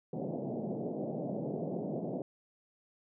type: band-pass noise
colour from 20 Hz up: pink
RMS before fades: -37 dBFS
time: 0.13-2.22 s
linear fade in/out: 2 ms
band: 140 to 690 Hz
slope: 48 dB/octave
effects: none